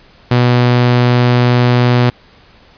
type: tone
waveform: sawtooth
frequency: 122.7 Hz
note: B2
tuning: 11 cents flat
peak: -4 dBFS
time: 0.31-2.1 s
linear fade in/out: 5 ms
effects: pink hiss -45 dBFS RMS until 2.77 s + resampled to 11025 Hz